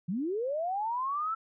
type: linear sweep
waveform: sine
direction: up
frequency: 159.4 to 1342 Hz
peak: -29 dBFS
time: 0.08-1.35 s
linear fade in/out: 10 ms
effects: none